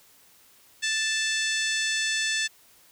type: harmonic tone with a mistuned harmonic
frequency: 880 Hz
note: A5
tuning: in tune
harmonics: 2 / 3 / 4 / 5 / 6 / 7 / 8 / 9 / 10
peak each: -28 / -32 / -31 / -36 / -35 / -35 / -40 / -36 / -42 dBFS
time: 0.82-2.48 s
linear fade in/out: 20 ms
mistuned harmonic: 9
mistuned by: -18 cents
effects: white hiss -57 dBFS RMS until 2.91 s